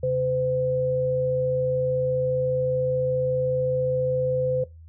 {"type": "tone pair together", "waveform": "sine", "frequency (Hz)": [135.08, 510], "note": ["C#3", "C5"], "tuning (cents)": [-44, -44], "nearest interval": "octave + major seventh", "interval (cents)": 2300, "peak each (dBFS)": [-28, -22], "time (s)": [0.03, 4.64], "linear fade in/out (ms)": 5, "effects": ["noise-tail reverb RT60 0.2 s tail -18 dB re dry", "added 81 Hz sine -43 dBFS peak until 4.88 s"]}